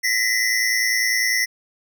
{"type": "tone cluster", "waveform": "square", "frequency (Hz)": [1910, 2020, 5460], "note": ["A#6", "B6", "F8"], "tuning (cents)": [42, 39, -40], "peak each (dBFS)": [-24, -21, -25], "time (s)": [0.03, 1.46], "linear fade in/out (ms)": 20, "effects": []}